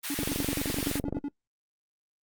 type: high-pass noise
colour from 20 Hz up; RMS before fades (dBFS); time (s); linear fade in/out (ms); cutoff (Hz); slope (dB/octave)
pink; -34; 0.03-1; 20; 1900; 12
type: tone bursts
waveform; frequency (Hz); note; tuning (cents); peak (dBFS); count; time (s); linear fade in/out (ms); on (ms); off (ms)
triangle; 286.1; D4; -45; -27; 13; 0.1-1.284; 2; 44; 51
type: click train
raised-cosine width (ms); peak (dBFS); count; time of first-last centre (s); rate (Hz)
2; -17; 24; 0.19-1.169; 23.5
effects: noise-tail reverb RT60 0.1 s tail -21 dB re dry + Opus 32 kbps